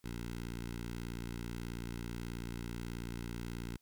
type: tone with notch filter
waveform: 10% pulse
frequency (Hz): 58.4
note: A#1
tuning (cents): +4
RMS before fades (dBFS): -42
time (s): 0.04-3.77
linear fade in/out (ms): 5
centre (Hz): 690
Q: 1
effects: white hiss -75 dBFS RMS until 3.81 s